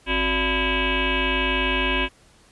sine tone with frequency modulation, 1318.5 Hz, E6, in tune, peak -19 dBFS, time 0.06-2.09 s, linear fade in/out 50 ms, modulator 317 Hz, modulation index 5.4, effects pink hiss -55 dBFS RMS until 2.51 s + resampled to 24000 Hz

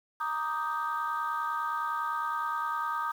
sine chord, Eb major seventh, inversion second, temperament equal, 932.3 / 1174.7 / 1244.5 / 1568 Hz, Bb5 / D6 / Eb6 / G6, 0 / 0 / 0 / 0 cents, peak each -34 / -37 / -31 / -37 dBFS, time 0.2-3.12 s, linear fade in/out 10 ms, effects tanh soft clip ceiling -22 dBFS + 9-bit

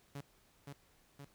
sawtooth tone with echo, 141.2 Hz, C#3, 32 cents sharp, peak -39 dBFS, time 0.15-0.21 s, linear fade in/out 5 ms, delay 520 ms, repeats 2, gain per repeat -3 dB, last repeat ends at 1.25 s, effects pink hiss -69 dBFS RMS until 1.34 s

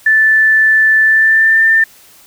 sine tone with pitch glide, 1757 to 1791.8 Hz, A6 to A6, -3 to +31 cents, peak -6 dBFS, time 0.06-1.84 s, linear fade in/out 5 ms, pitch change +34 cents, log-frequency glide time 1.03-1.64 s, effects white hiss -43 dBFS RMS until 2.26 s

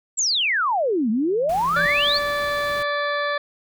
sine exponential two-way sweep, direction down then up, 7850 to 207.7 to 4742 Hz, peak -18 dBFS, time 0.17-2.19 s, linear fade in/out 20 ms, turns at 1.1 s
sine tone with exponential growth, 167.9 Hz, E3, 32 cents sharp, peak -28 dBFS, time 0.75-1.86 s, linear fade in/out 0 ms, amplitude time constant 240 ms
pink noise, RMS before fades -38 dBFS, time 1.49-2.83 s, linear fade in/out 5 ms
harmonic tone, 581 Hz, D5, 19 cents flat, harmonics 1 / 2 / 3 / 4 / 6 / 7 / 8, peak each -25 / -26 / -26 / -36 / -35 / -38 / -43 dBFS, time 1.76-3.38 s, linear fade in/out 5 ms
effects none

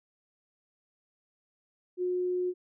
sine tone, 361.5 Hz, F#4, 40 cents flat, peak -27 dBFS, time 1.97-2.54 s, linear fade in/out 50 ms, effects none

